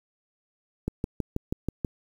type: click train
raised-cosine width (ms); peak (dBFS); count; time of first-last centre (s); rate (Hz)
3; -14; 7; 0.88-1.848; 6.2
effects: 8-bit